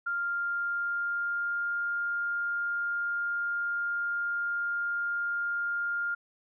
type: tone with pitch glide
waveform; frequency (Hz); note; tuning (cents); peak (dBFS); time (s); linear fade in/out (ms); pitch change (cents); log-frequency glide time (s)
sine; 1396.9 to 1405.8; F6 to F6; 0 to +11; -28; 0.06-6.15; 10; +11; 0.18-1.77
effects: none